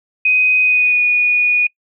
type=tone with pitch glide; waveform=sine; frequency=2506 to 2460 Hz; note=D#7 to D#7; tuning=+12 to -20 cents; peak=-10 dBFS; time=0.25-1.67 s; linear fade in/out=5 ms; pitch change=-32 cents; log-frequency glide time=0.62-1.02 s; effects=noise-tail reverb RT60 0.1 s tail -25 dB re dry